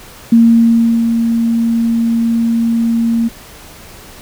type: tone with ADSR envelope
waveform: sine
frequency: 230.5 Hz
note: A#3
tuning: 19 cents flat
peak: -3 dBFS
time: 0.32-3.29 s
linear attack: 6 ms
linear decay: 710 ms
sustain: -7 dB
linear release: 19 ms
effects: pink hiss -36 dBFS RMS until 4.21 s